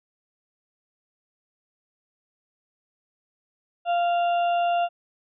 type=harmonic tone; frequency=695 Hz; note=F5; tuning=9 cents flat; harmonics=1 / 2 / 4 / 5; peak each=-20 / -35 / -35 / -45 dBFS; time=3.85-4.89 s; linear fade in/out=50 ms; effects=none